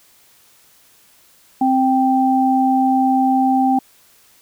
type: tone pair together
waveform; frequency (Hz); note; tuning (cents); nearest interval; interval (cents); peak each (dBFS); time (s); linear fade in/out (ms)
sine; 261.9 / 784; C4 / G5; +2 / 0; octave + perfect fifth; 1898; -15; 1.61-3.79; 5
effects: white hiss -52 dBFS RMS until 4.41 s